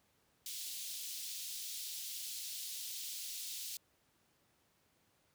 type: high-pass noise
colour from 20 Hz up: pink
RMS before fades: -44 dBFS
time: 0.46-3.77 s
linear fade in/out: 2 ms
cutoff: 3400 Hz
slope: 24 dB/octave
effects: pink hiss -74 dBFS RMS until 5.34 s + high-pass 80 Hz 12 dB/octave